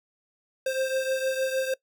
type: beating tone pair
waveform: square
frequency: 525 / 531.5 Hz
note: C5 / C5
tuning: +6 / +27 cents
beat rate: 6.5 Hz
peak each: -27 / -32 dBFS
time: 0.66-1.74 s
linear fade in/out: 5 ms
effects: noise-tail reverb RT60 0.1 s tail -21 dB re dry